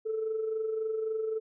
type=tone with amplitude modulation; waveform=sine; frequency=440 Hz; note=A4; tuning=in tune; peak=-26 dBFS; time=0.05-1.4 s; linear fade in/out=20 ms; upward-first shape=sine; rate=23.7 Hz; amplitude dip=50%; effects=tanh soft clip ceiling -24 dBFS